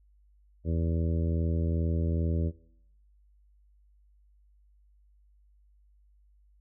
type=harmonic tone; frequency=82.41 Hz; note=E2; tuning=in tune; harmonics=1 / 2 / 3 / 4 / 5 / 6 / 7; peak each=-27 / -33 / -37 / -39 / -41 / -43 / -44 dBFS; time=0.64-2.52 s; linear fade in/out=50 ms; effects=noise-tail reverb RT60 0.7 s tail -20 dB re dry + added 50 Hz sine -59 dBFS peak until 6.6 s